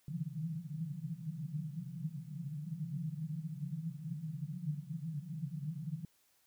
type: band-pass noise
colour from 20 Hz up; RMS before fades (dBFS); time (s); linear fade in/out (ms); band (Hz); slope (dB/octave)
white; -41; 0.08-6.05; 2; 140 to 170; 96
effects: white hiss -72 dBFS RMS until 6.46 s